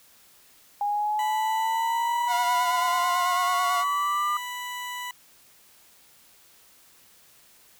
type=exponential sweep; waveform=sine; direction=up; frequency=816 to 1206 Hz; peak=-23 dBFS; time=0.81-4.37 s; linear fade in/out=2 ms
type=tone; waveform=20% pulse; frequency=987.8 Hz; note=B5; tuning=in tune; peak=-27 dBFS; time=1.19-5.11 s; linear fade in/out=2 ms
type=tone with vibrato; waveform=sawtooth; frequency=715 Hz; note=F5; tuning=41 cents sharp; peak=-23 dBFS; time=2.27-3.85 s; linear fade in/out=50 ms; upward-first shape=sine; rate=9.1 Hz; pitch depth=32 cents each way
effects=white hiss -56 dBFS RMS until 7.79 s